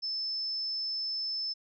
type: tone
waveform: sine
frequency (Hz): 5260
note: E8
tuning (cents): -5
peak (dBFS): -31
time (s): 0.02-1.54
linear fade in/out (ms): 20
effects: none